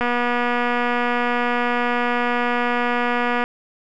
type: click train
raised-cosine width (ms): 0.5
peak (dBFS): -7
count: 831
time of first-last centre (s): 0.01-3.44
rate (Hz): 242
effects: none